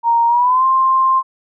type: tone with pitch glide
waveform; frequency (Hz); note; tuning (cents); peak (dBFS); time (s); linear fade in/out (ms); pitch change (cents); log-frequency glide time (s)
sine; 932.3 to 1052.5; A#5 to C6; 0 to +10; -10; 0.03-1.23; 50; +210; 0.27-0.65
effects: none